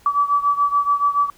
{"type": "beating tone pair", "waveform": "sine", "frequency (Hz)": [1148, 1155], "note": ["D6", "D6"], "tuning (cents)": [-40, -29], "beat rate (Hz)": 7, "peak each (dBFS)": [-17, -20], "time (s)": [0.06, 1.3], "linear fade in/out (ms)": 2, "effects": ["pink hiss -52 dBFS RMS until 1.37 s"]}